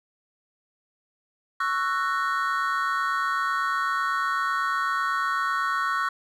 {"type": "chord", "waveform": "triangle", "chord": "F# dominant seventh", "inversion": "second", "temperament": "just", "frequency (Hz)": [1110, 1332, 1480, 1850], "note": ["C#6", "E6", "F#6", "A#6"], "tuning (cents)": [2, 18, 0, -14], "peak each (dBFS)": [-25, -27, -27, -31], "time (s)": [1.6, 6.09], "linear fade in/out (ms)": 5, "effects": []}